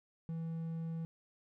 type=tone; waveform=triangle; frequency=163.9 Hz; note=E3; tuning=10 cents flat; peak=-35 dBFS; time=0.29-1.05 s; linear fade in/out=0 ms; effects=none